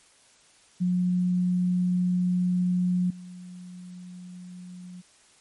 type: tone with level steps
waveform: sine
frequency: 180 Hz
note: F#3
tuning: 47 cents flat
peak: -21 / -39 dBFS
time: 0.8-5.02 s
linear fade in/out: 20 ms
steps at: 3.1 s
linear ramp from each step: 5 ms
effects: white hiss -58 dBFS RMS until 5.4 s + MP3 48 kbps